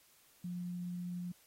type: tone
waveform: sine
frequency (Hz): 177.2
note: F3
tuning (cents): +25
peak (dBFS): -38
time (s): 0.44-1.32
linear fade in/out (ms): 5
effects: white hiss -66 dBFS RMS until 1.46 s + AAC 48 kbps